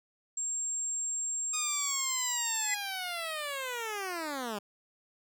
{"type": "tone", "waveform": "sine", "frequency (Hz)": 7459, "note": "A#8", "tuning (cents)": 0, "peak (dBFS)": -31, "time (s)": [0.37, 2.75], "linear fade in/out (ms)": 5}
{"type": "linear sweep", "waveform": "10% pulse", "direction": "down", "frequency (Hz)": [1244.5, 196], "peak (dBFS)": -26, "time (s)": [1.53, 4.59], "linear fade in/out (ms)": 10}
{"type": "tone with exponential growth", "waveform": "sine", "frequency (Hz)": 2011, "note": "B6", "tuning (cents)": 31, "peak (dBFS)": -27, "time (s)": [2.6, 2.74], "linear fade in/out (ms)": 5, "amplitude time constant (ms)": 29}
{"effects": []}